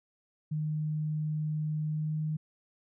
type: tone with pitch glide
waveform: sine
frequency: 153.4 to 154.65 Hz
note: D#3 to D#3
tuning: -24 to -10 cents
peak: -29 dBFS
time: 0.51-2.37 s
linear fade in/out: 10 ms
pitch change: +14 cents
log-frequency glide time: 1.87-2.17 s
effects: none